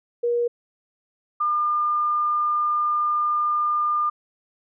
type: tone pair in turn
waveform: sine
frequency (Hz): 476.8 / 1204.5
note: A#4 / D6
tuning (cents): +39 / +43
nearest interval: octave + major third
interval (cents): 1604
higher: second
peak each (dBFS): -19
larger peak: neither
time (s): 0.23-0.48 / 1.4-4.1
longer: second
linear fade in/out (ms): 10
effects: none